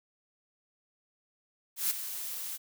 blue noise with ADSR envelope, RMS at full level -27 dBFS, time 1.76-2.58 s, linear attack 140 ms, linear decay 18 ms, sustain -11 dB, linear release 28 ms, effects none

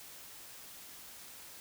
silence, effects white hiss -51 dBFS RMS until 1.6 s

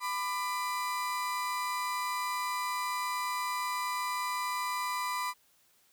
35% pulse tone pair together, 998.4 / 1190 Hz, B5 / D6, +19 / +22 cents, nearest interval minor third, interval 303 cents, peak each -31 / -35 dBFS, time 0-5.34 s, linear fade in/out 50 ms, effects white hiss -67 dBFS RMS until 5.92 s

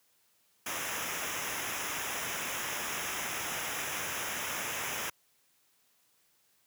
pink noise with comb filter, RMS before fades -36 dBFS, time 0.66-5.1 s, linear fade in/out 5 ms, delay 0.23 ms, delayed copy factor -0.8, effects white hiss -70 dBFS RMS until 6.66 s + high-pass 80 Hz 12 dB/octave

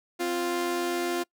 sawtooth tone pair together, 261.6 / 349.2 Hz, C4 / F4, 0 / 0 cents, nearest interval perfect fourth, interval 500 cents, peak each -31 / -23 dBFS, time 0.19-1.24 s, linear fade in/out 20 ms, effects noise-tail reverb RT60 0.1 s tail -24 dB re dry

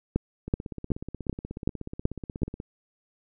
two click trains, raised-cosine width 3 ms, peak -22 / -10 dBFS, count 36 / 7, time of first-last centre 0.48-2.601 / 0.16-2.433 s, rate 16.5 / 2.64 Hz, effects none

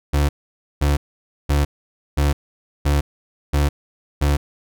35% pulse tone bursts, 72.1 Hz, D2, 31 cents flat, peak -13 dBFS, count 7, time 0.13-4.37 s, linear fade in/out 10 ms, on 160 ms, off 520 ms, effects none

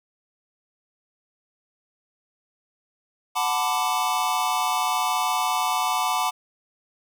square chord, B minor seventh, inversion second, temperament equal with one note detuned, 740 / 880 / 1001 / 1174.7 Hz, F#5 / A5 / B5 / D6, 0 / 0 / +23 / 0 cents, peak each -28 dBFS, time 3.35-6.31 s, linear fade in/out 20 ms, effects none

